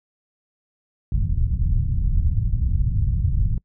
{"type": "low-pass noise", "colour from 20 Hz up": "pink", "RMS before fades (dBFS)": -20, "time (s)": [1.12, 3.58], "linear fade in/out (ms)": 2, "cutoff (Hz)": 130, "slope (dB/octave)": 24, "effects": ["noise-tail reverb RT60 0.1 s tail -26 dB re dry"]}